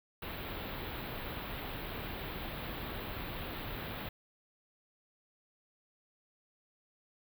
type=band-stop noise; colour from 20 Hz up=pink; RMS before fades=-41 dBFS; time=0.22-4.09 s; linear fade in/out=5 ms; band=4000 to 13000 Hz; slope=48 dB/octave; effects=none